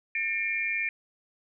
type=tone cluster; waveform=sine; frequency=1800 / 2173 / 2376 Hz; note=A6 / C#7 / D7; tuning=+39 / -35 / +20 cents; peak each=-34 / -34 / -28 dBFS; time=0.15-0.89 s; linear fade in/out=2 ms; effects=none